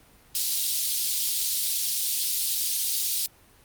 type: high-pass noise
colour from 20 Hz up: pink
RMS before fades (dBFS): -26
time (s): 0.35-3.26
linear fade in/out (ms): 0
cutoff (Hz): 3800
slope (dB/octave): 24
effects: pink hiss -56 dBFS RMS until 3.64 s + Opus 32 kbps